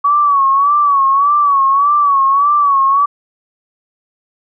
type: tone with vibrato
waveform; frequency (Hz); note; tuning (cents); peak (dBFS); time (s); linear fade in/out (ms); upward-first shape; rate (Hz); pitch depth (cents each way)
sine; 1129; C#6; +31; -8; 0.04-3.06; 10; sine; 1.7; 76
effects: none